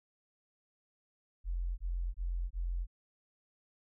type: tone bursts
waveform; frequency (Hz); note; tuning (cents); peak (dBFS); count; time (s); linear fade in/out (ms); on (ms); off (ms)
sine; 43.65; F1; 0; -32; 4; 1.44-2.869; 50; 340; 23
effects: none